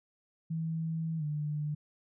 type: tone with pitch glide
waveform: sine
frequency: 162.1 to 149.51 Hz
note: E3 to D3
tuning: -29 to +31 cents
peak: -31 dBFS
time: 0.5-1.75 s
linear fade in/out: 10 ms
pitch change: -140 cents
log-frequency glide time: 1.18-1.23 s
effects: none